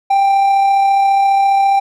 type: tone with amplitude modulation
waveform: triangle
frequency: 788 Hz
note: G5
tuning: 9 cents sharp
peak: -6 dBFS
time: 0.1-1.8 s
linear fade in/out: 10 ms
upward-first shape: sine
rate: 34.7 Hz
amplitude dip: 25%
effects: none